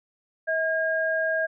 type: tone pair together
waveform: sine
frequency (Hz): 641.9 / 1623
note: E5 / G#6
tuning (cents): -46 / -40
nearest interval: octave + major third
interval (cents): 1606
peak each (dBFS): -25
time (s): 0.47-1.47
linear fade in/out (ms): 20
effects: none